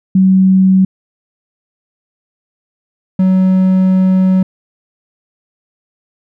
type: tone pair in turn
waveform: sine / triangle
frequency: 189 / 187.26 Hz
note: F#3 / F#3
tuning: +37 / +21 cents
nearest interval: unison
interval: 16 cents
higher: first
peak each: -5 dBFS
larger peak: neither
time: 0.15-0.85 / 3.19-4.43 s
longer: second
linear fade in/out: 5 ms
effects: none